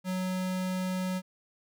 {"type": "tone", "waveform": "square", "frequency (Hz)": 185, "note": "F#3", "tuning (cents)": 0, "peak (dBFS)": -30, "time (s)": [0.04, 1.22], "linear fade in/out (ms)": 50, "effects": []}